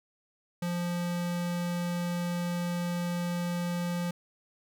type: tone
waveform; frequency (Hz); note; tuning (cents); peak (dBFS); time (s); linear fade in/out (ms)
square; 174.61; F3; 0; -30; 0.62-4.11; 5
effects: none